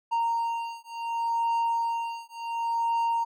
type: beating tone pair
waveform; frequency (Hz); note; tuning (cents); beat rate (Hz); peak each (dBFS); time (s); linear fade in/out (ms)
triangle; 926 / 926.69; A#5 / A#5; -12 / -11; 0.69; -27; 0.11-3.25; 20
effects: none